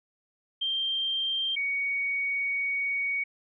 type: tone pair in turn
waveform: sine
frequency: 3166 / 2239 Hz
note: G7 / C#7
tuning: +17 / +17 cents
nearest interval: tritone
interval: 600 cents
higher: first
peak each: -26 dBFS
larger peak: neither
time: 0.61-1.56 / 1.56-3.24 s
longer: second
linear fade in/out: 10 ms
effects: none